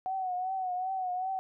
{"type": "tone with vibrato", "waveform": "sine", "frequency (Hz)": 744, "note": "F#5", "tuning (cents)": 9, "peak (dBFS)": -30, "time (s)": [0.06, 1.39], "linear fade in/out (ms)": 0, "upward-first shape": "triangle", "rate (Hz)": 2.6, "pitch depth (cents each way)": 65, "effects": []}